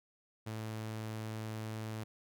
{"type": "tone", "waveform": "sawtooth", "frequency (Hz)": 109.7, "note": "A2", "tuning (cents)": -5, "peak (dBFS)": -35, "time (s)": [0.46, 2.04], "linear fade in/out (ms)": 10, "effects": []}